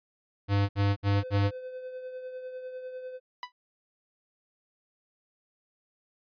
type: tone bursts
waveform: square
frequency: 100.3 Hz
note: G2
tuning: 40 cents sharp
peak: -23 dBFS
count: 4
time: 0.48-1.512 s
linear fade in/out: 50 ms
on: 210 ms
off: 64 ms
type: tone with tremolo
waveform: triangle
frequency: 510 Hz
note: C5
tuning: 44 cents flat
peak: -33 dBFS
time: 1.14-3.2 s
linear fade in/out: 50 ms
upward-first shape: triangle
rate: 10 Hz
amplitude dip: 50%
type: tone with exponential decay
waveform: sawtooth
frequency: 990 Hz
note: B5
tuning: 4 cents sharp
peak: -27 dBFS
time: 3.43-3.52 s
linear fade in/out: 1 ms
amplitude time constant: 18 ms
effects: resampled to 11025 Hz